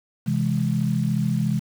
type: chord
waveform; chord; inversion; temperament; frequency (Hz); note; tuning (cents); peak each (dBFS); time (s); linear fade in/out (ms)
sine; C augmented; none; equal; 130.81 / 164.81 / 207.7; C3 / E3 / G#3; 0 / 0 / 0; -24; 0.26-1.6; 20
effects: 7-bit